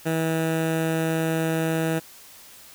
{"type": "tone with notch filter", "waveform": "15% pulse", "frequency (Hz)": 161.8, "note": "E3", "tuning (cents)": -32, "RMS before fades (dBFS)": -24, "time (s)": [0.05, 2], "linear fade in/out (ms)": 20, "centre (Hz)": 4800, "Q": 1.3, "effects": ["white hiss -47 dBFS RMS until 2.74 s"]}